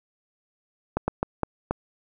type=slowing click train; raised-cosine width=1 ms; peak=-9 dBFS; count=5; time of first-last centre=0.97-1.71 s; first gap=110 ms; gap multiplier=1.36; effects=none